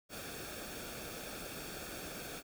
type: noise with comb filter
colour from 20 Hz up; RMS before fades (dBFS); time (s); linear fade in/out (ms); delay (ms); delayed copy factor
pink; -45; 0.09-2.43; 50; 1; -0.6
effects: none